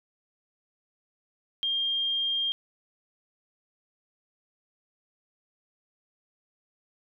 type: tone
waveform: sine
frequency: 3208 Hz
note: G7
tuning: 39 cents sharp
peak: -25 dBFS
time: 1.63-2.52 s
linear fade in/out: 0 ms
effects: none